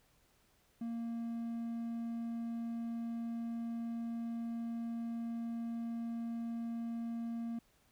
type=tone; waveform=triangle; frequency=231.7 Hz; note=A#3; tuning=10 cents flat; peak=-35 dBFS; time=0.81-7.59 s; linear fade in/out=5 ms; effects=pink hiss -71 dBFS RMS until 7.91 s